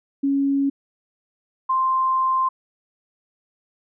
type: tone pair in turn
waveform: sine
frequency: 277.2 / 1046.6 Hz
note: C#4 / C6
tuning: 0 / 0 cents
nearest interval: octave + major seventh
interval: 2300 cents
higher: second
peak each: -17 dBFS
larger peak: neither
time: 0.23-0.7 / 1.69-2.49 s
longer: second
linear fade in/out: 10 ms
effects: none